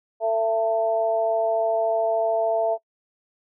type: harmonic tone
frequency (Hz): 223.3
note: A3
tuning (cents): +26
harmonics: 2 / 3 / 4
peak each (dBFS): -27 / -20 / -31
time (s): 0.2-2.78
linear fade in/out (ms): 50
effects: noise-tail reverb RT60 0.1 s tail -22 dB re dry